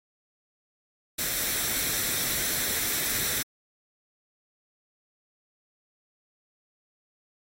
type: noise with comb filter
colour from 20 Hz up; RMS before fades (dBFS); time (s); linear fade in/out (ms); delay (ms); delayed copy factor
white; -28; 1.18-3.43; 10; 0.52; +0.5
effects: AAC 48 kbps